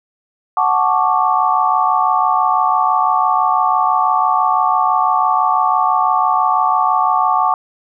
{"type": "chord", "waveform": "sine", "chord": "D major seventh", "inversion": "first", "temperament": "equal with one note detuned", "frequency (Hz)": [740, 877.5, 1108.7, 1174.7], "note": ["F#5", "A5", "C#6", "D6"], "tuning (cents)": [0, -5, 0, 0], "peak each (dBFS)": -17, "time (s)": [0.57, 7.54], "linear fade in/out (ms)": 2, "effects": []}